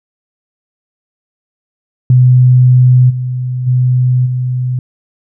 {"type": "tone with level steps", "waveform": "sine", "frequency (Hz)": 126.2, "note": "B2", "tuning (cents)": 38, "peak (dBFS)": [-3, -14, -7, -12], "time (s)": [2.1, 4.79], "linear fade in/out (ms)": 2, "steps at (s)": [3.09, 3.66, 4.25], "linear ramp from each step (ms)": 20, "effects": []}